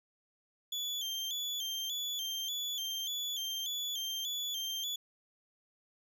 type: tone with vibrato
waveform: 35% pulse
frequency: 3294 Hz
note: G#7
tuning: 15 cents flat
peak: -33 dBFS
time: 0.72-4.96 s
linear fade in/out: 5 ms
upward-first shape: square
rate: 1.7 Hz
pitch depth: 73 cents each way
effects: none